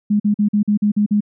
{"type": "tone bursts", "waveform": "sine", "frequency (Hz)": 207.7, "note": "G#3", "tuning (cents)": 0, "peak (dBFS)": -12, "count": 8, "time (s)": [0.1, 1.207], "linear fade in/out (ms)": 10, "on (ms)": 99, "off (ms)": 45, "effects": []}